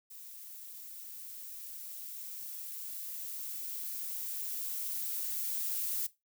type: noise with level ramp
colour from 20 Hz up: violet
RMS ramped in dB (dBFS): -49 to -34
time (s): 0.1-6.07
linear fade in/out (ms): 10
effects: noise-tail reverb RT60 0.2 s tail -17 dB re dry